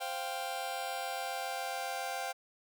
sawtooth chord, C suspended fourth, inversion none, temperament just, 523.3 / 697.7 / 784.9 Hz, C5 / F5 / G5, 0 / -2 / +2 cents, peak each -39 / -36 / -34 dBFS, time 0-2.33 s, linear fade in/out 20 ms, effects none

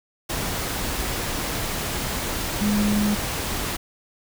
sine tone in noise, 207.7 Hz, G#3, in tune, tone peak -19 dBFS, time 2.61-3.15 s, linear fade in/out 10 ms, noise pink, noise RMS -27 dBFS, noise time 0.29-3.77 s, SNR +5 dB, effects none

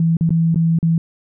sine tone with dropouts, 164.81 Hz, E3, in tune, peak -12 dBFS, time 0-0.98 s, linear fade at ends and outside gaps 2 ms, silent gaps 0.169-0.209 / 0.293-0.305 / 0.545-0.558 / 0.788-0.828 s, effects none

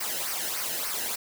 white noise with flanger, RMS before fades -31 dBFS, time 0-1.16 s, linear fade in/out 10 ms, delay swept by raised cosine 0.27 to 0.89 ms, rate 3.4 Hz, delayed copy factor -0.65, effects none

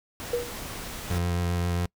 pink noise, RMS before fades -37 dBFS, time 0.2-1.18 s, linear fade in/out 0 ms
sine tone with exponential decay, 481.3 Hz, B4, 45 cents flat, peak -20 dBFS, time 0.33-0.59 s, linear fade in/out 5 ms, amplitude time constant 55 ms
30% pulse tone with vibrato, 87.4 Hz, F2, 2 cents sharp, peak -22 dBFS, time 1.1-1.86 s, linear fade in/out 5 ms, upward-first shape sine, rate 7.4 Hz, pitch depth 20 cents each way
effects noise-tail reverb RT60 0.1 s tail -26 dB re dry

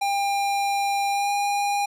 square tone with pitch glide, 800 to 810.7 Hz, G5 to G#5, +35 to -42 cents, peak -22 dBFS, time 0.01-1.86 s, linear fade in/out 10 ms, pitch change +23 cents, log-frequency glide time 1.11-1.32 s, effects low-pass 12000 Hz 12 dB/octave

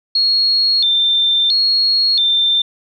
sine tone with vibrato, 3924 Hz, B7, 12 cents flat, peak -11 dBFS, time 0.15-2.62 s, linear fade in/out 5 ms, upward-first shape square, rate 0.74 Hz, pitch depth 160 cents each way, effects none

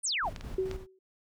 sine exponential sweep, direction down, 10060 to 564 Hz, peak -28 dBFS, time 0.03-0.3 s, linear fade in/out 20 ms
brown noise with tremolo, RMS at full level -39 dBFS, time 0.22-0.87 s, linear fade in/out 50 ms, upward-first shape square, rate 4.6 Hz, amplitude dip 50%
clicks, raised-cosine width 0.2 ms, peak -23 / -26 / -23 dBFS, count 3, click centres 0.362 / 0.41 / 0.713 s
sine tone with exponential decay, 377.7 Hz, F#4, 36 cents sharp, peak -24 dBFS, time 0.58-0.99 s, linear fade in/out 5 ms, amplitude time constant 87 ms
effects none

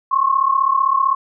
sine tone pair together, 1063 / 1098.6 Hz, C6 / C#6, +27 / -16 cents, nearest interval minor second, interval 57 cents, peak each -16 dBFS, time 0.11-1.15 s, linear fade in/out 10 ms, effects none

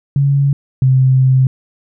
sine tone pair in turn, 140 / 130.79 Hz, C#3 / C3, +18 / 0 cents, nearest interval minor second, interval 118 cents, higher first, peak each -9 / -7 dBFS, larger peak second, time 0.16-0.53 / 0.82-1.47 s, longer second, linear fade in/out 2 ms, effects none

